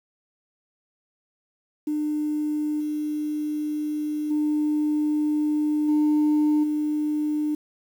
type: tone with level steps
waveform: sine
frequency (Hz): 301.1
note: D4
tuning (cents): +43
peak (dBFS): -22 / -24 / -19 / -15 / -21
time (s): 1.87-7.55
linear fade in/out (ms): 5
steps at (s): 2.8 / 4.3 / 5.88 / 6.63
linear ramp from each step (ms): 10
effects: tanh soft clip ceiling -16 dBFS + 8-bit